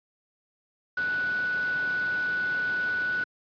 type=tone in noise; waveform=sine; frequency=1480 Hz; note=F#6; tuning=in tune; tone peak=-25 dBFS; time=0.97-3.24 s; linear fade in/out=5 ms; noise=pink; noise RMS=-40 dBFS; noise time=0.97-3.24 s; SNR=+12 dB; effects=high-pass 150 Hz 12 dB/octave + resampled to 11025 Hz